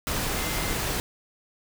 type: tone in noise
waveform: sine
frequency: 2080 Hz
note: C7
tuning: 11 cents flat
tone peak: -38 dBFS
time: 0.36-0.73 s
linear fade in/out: 0 ms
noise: pink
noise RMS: -28 dBFS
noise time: 0.07-1 s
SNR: -13 dB
effects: none